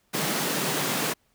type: high-pass noise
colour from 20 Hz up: pink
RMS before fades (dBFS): -27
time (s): 0.13-1.14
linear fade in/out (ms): 20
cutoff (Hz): 140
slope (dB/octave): 48
effects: pink hiss -68 dBFS RMS until 1.34 s